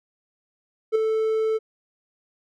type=tone with ADSR envelope; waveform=triangle; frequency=440 Hz; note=A4; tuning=in tune; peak=-12 dBFS; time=0.92-1.59 s; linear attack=34 ms; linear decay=6 ms; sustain=-6 dB; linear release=28 ms; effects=none